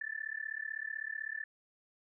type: tone with amplitude modulation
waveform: sine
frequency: 1759 Hz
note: A6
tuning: 1 cent flat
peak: -33 dBFS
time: 0.01-1.44 s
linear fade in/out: 5 ms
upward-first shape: sine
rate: 35.9 Hz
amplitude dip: 100%
effects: none